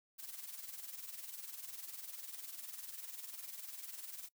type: noise with tremolo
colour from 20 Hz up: blue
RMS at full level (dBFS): -45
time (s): 0.18-4.29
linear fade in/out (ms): 20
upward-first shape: triangle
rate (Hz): 20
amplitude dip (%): 75
effects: noise-tail reverb RT60 0.1 s tail -22 dB re dry